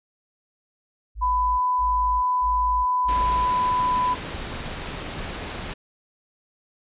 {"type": "tone bursts", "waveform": "sine", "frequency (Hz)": 53, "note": "G#1", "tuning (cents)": 36, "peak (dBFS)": -27, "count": 4, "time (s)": [1.15, 3.49], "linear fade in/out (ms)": 50, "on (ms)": 450, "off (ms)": 180}
{"type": "tone", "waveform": "sine", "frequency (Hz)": 999, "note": "B5", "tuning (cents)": 20, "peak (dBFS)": -19, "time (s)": [1.21, 4.15], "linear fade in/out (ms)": 20}
{"type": "noise", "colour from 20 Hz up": "pink", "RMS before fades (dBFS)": -32, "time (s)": [3.08, 5.74], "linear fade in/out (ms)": 10}
{"effects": ["resampled to 8000 Hz"]}